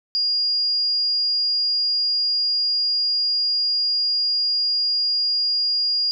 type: tone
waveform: sine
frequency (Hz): 4840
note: D#8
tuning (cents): -49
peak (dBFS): -18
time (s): 0.15-6.11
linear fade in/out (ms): 0
effects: none